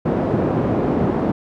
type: band-pass noise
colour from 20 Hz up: pink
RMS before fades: -19 dBFS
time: 0.05-1.32 s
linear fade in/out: 10 ms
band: 140 to 600 Hz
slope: 12 dB/octave
effects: none